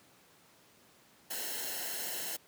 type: noise with comb filter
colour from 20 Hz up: white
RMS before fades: -38 dBFS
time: 1.3-2.37 s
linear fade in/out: 10 ms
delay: 0.84 ms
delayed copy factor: -0.75
effects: pink hiss -62 dBFS RMS until 2.47 s + high-pass 150 Hz 12 dB/octave